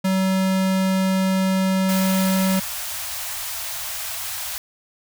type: tone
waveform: square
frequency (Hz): 189.6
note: F#3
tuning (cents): +43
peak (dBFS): -18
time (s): 0.04-2.6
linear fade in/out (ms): 10
type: band-stop noise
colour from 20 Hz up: white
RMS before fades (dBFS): -29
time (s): 1.89-4.58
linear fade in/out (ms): 0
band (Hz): 120 to 590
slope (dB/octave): 96
effects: none